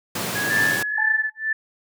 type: high-pass noise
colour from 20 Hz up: pink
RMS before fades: -27 dBFS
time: 0.15-0.83 s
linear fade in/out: 5 ms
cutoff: 100 Hz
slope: 96 dB/octave
type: tone with pitch glide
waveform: sine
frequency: 1661.2 to 1741.8 Hz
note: G#6 to A6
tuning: 0 to -18 cents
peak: -23 dBFS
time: 0.35-1.3 s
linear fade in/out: 10 ms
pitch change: +82 cents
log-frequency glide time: 0.62-1.18 s
type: tone with tremolo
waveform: sine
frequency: 1760 Hz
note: A6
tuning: in tune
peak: -17 dBFS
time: 0.5-1.53 s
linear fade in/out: 5 ms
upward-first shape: sine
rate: 2.1 Hz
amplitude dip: 100%
type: tone with exponential decay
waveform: sine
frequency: 860 Hz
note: A5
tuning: 40 cents flat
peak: -25 dBFS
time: 0.98-1.38 s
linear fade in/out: 2 ms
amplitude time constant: 85 ms
effects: none